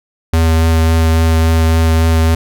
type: tone with vibrato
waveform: square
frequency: 81.3 Hz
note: E2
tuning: 23 cents flat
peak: -9 dBFS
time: 0.33-2.35 s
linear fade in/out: 5 ms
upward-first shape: triangle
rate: 3.6 Hz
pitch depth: 13 cents each way
effects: none